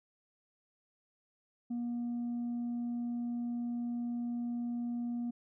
sine tone with tanh clipping, 239 Hz, A#3, 43 cents sharp, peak -34 dBFS, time 1.7-5.31 s, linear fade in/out 10 ms, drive 1 dB, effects none

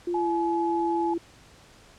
sine tone with pitch glide, 349.2 to 338.1 Hz, F4 to E4, 0 to +44 cents, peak -25 dBFS, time 0.07-1.18 s, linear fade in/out 5 ms, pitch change -56 cents, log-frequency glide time 0.17-0.3 s
sine tone, 850 Hz, G#5, 40 cents sharp, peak -26 dBFS, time 0.14-1.14 s, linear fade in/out 5 ms
effects pink hiss -53 dBFS RMS until 1.98 s + low-pass 8000 Hz 12 dB/octave

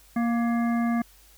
harmonic tone with a mistuned harmonic, 234 Hz, A#3, 7 cents sharp, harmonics 1 / 3 / 5 / 7 / 9, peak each -22 / -32 / -36 / -39 / -41 dBFS, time 0.16-1.02 s, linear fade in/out 5 ms, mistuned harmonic 7, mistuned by +42 cents, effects added 50 Hz sine -56 dBFS peak until 1.37 s + white hiss -56 dBFS RMS until 1.37 s

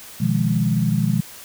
sine chord, F half-diminished seventh, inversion second, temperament equal, 123.47 / 155.56 / 174.61 / 207.7 Hz, Cb3 / Eb3 / F3 / Ab3, 0 / 0 / 0 / 0 cents, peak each -22 dBFS, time 0.2-1.21 s, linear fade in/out 10 ms, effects white hiss -40 dBFS RMS until 1.44 s

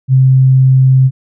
sine tone, 131.4 Hz, C3, 8 cents sharp, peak -4 dBFS, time 0.08-1.11 s, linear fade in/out 50 ms, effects none

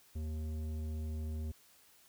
sine tone with tanh clipping, 77.78 Hz, D#2, in tune, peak -38 dBFS, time 0.15-1.52 s, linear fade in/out 10 ms, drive 12 dB, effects white hiss -64 dBFS RMS until 2.08 s

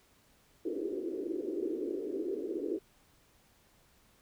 pink band-pass noise, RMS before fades -36 dBFS, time 0.65-2.79 s, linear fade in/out 5 ms, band 310 to 430 Hz, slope 48 dB/octave, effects pink hiss -66 dBFS RMS until 4.21 s

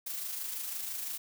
blue noise with amplitude modulation, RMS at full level -36 dBFS, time 0.06-1.18 s, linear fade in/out 10 ms, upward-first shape sine, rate 26 Hz, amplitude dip 40%, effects none

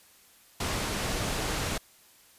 pink low-pass noise, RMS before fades -31 dBFS, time 0.6-1.78 s, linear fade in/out 5 ms, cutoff 9500 Hz, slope 12 dB/octave, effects white hiss -58 dBFS RMS until 2.38 s + resampled to 32000 Hz

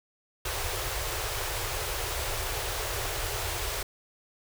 pink band-stop noise, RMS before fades -32 dBFS, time 0.45-3.83 s, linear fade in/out 5 ms, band 120 to 360 Hz, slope 48 dB/octave, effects none

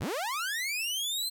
sawtooth linear sweep, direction up, 41.05 to 4186 Hz, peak -27 dBFS, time 0-1.3 s, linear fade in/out 20 ms, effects none

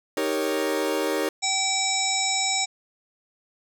40% pulse chord, Eb dominant seventh, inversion none, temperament equal, 311.1 / 392 / 466.2 / 554.4 Hz, Eb4 / G4 / Bb4 / Db5, 0 / 0 / 0 / 0 cents, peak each -28 dBFS, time 0.17-1.29 s, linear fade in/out 2 ms
harmonic tone, 769 Hz, G5, 33 cents flat, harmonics 1 / 3 / 5 / 7 / 9 / 10, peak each -29 / -29 / -29 / -29 / -29 / -29 dBFS, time 1.42-2.66 s, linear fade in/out 20 ms
effects none

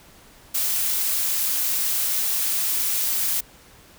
blue noise, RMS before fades -23 dBFS, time 0.54-3.41 s, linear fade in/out 10 ms, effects pink hiss -50 dBFS RMS until 3.98 s

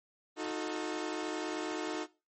sawtooth chord, D# diminished, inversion none, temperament equal with one note detuned, 311.1 / 360.7 / 440 Hz, D#4 / F#4 / A4, 0 / -44 / 0 cents, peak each -34 / -35 / -37 dBFS, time 0.36-2.07 s, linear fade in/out 50 ms, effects noise-tail reverb RT60 0.3 s tail -20 dB re dry + MP3 32 kbps

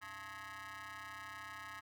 20% pulse ring-modulated tone, 198.2 Hz, G3, 19 cents sharp, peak -39 dBFS, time 0.01-1.81 s, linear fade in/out 20 ms, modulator 1470 Hz, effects none

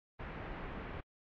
pink low-pass noise, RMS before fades -44 dBFS, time 0.19-1.01 s, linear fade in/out 10 ms, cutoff 2300 Hz, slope 24 dB/octave, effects AAC 48 kbps

